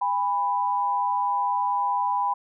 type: tone pair together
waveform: sine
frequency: 811.1 / 991 Hz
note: G#5 / B5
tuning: -41 / +6 cents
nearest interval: minor third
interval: 347 cents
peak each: -26 / -23 dBFS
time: 0.01-2.34 s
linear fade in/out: 10 ms
effects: none